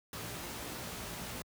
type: noise with comb filter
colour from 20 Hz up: pink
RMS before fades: -42 dBFS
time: 0.13-1.42 s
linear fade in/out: 2 ms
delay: 17 ms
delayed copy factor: +0.5
effects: high-pass 60 Hz 12 dB/octave